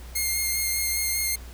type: tone with vibrato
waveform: 5% pulse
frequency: 2127 Hz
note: C7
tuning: 28 cents sharp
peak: -14 dBFS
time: 0.15-1.36 s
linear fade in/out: 10 ms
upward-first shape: triangle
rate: 5 Hz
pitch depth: 18 cents each way
effects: added 60 Hz sine -38 dBFS peak until 1.53 s + pink hiss -48 dBFS RMS until 1.53 s